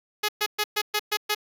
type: tone bursts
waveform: 5% pulse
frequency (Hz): 420.4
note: G#4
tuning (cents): +21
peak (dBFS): -11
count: 7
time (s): 0.23-1.349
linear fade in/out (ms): 10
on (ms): 57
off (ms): 120
effects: none